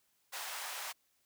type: high-pass noise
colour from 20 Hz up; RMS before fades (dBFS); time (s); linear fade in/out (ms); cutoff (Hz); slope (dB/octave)
pink; -42; 0.32-0.93; 20; 720; 24
effects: white hiss -75 dBFS RMS until 1.25 s